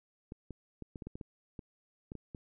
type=clicks; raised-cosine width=3 ms; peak=-30 dBFS; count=12; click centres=0.321 / 0.507 / 0.823 / 0.958 / 1.022 / 1.07 / 1.155 / 1.212 / 1.592 / 2.119 / 2.153 / 2.348 s; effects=none